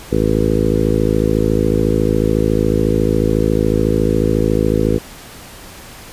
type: harmonic tone with a mistuned harmonic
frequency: 54 Hz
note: A1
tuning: 32 cents flat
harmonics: 1 / 2 / 3 / 4 / 5 / 6 / 7 / 8 / 9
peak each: -21 / -21 / -21 / -21 / -21 / -21 / -21 / -21 / -21 dBFS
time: 0.11-4.99 s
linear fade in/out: 20 ms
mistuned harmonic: 1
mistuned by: +28 cents
effects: pink hiss -36 dBFS RMS until 6.12 s + resampled to 32000 Hz